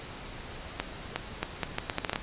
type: accelerating click train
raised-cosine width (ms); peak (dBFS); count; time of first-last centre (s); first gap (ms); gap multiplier
0.3; -12; 11; 0.8-2.159; 360; 0.75
effects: pink hiss -42 dBFS RMS until 2.22 s + resampled to 8000 Hz